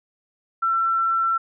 sine tone, 1346 Hz, E6, 36 cents sharp, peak -18 dBFS, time 0.62-1.38 s, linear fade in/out 10 ms, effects none

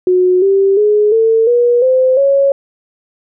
sine tone with pitch steps, 365 / 391.2 / 419.3 / 449.4 / 481.6 / 516.2 / 553.2 Hz, F#4 / G4 / G#4 / A4 / B4 / C5 / C#5, -24 / -4 / +17 / +37 / -44 / -23 / -4 cents, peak -7 dBFS, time 0.07-2.52 s, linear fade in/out 2 ms, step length 350 ms, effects none

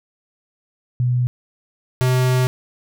sine / square tone pair in turn, 123.8 / 127.57 Hz, B2 / C3, +5 / -43 cents, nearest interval minor second, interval 52 cents, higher second, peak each -15 dBFS, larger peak neither, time 1-1.27 / 2.01-2.47 s, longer second, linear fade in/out 0 ms, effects none

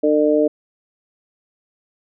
harmonic tone, 150.6 Hz, D3, 44 cents sharp, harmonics 2 / 3 / 4, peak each -17 / -17 / -17 dBFS, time 0.03-0.48 s, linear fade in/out 10 ms, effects none

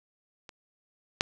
clicks, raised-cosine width 0.2 ms, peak -27 / -6 dBFS, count 2, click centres 0.492 / 1.209 s, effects none

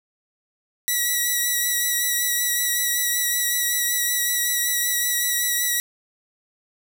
5% pulse tone with vibrato, 1937 Hz, B6, 34 cents flat, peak -10 dBFS, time 0.88-5.8 s, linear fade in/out 0 ms, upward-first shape sine, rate 5.3 Hz, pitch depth 20 cents each way, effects none

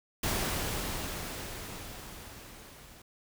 pink noise with level ramp, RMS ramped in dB -30 to -53 dBFS, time 0.23-3.02 s, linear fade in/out 5 ms, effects none

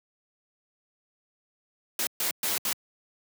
white noise bursts at uneven times, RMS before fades -28 dBFS, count 4, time 1.99-2.07 / 2.2-2.31 / 2.43-2.58 / 2.65-2.73 s, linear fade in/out 2 ms, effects high-pass 150 Hz 12 dB/octave

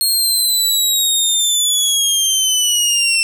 20% pulse linear sweep, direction down, 4277 to 2681 Hz, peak -7 dBFS, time 0.01-3.23 s, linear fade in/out 0 ms, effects none

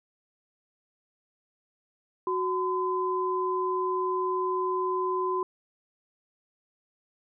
sine tone pair together, 369.7 / 1018.3 Hz, F#4 / C6, -1 / -47 cents, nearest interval octave + tritone, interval 1754 cents, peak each -28 dBFS, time 2.27-5.43 s, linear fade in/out 2 ms, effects none

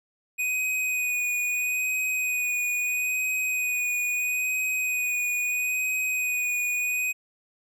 square tone with vibrato, 2489 Hz, D#7, in tune, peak -25 dBFS, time 0.38-7.13 s, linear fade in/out 20 ms, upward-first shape sine, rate 0.76 Hz, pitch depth 20 cents each way, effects none

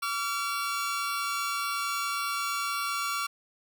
sawtooth tone pair together, 1144.7 / 1374 Hz, D6 / F6, -45 / -29 cents, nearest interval minor third, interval 316 cents, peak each -28 dBFS, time 0.02-3.27 s, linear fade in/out 10 ms, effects none

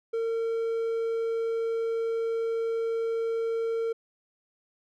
triangle tone, 455.8 Hz, A#4, 39 cents flat, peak -24 dBFS, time 0.13-3.93 s, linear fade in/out 10 ms, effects none

